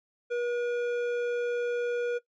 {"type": "tone with hard clipping", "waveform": "sine", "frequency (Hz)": 481.4, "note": "B4", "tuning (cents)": -44, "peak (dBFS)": -29, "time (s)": [0.3, 2.19], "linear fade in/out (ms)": 20, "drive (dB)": 10, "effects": ["noise-tail reverb RT60 0.1 s tail -17 dB re dry", "resampled to 16000 Hz"]}